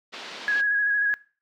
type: band-pass noise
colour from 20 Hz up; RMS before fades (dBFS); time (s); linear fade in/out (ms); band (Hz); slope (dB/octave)
white; -39; 0.12-0.62; 20; 220 to 4300; 24
type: tone with vibrato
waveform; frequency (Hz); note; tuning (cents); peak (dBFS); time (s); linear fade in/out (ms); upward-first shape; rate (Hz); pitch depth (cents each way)
sine; 1661.2; G#6; 0; -20; 0.48-1.14; 0; square; 13; 21
effects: noise-tail reverb RT60 0.4 s tail -22 dB re dry